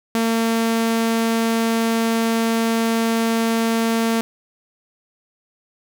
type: tone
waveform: sawtooth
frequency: 227.4 Hz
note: A#3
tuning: 43 cents flat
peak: -13 dBFS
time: 0.15-4.21 s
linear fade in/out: 0 ms
effects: none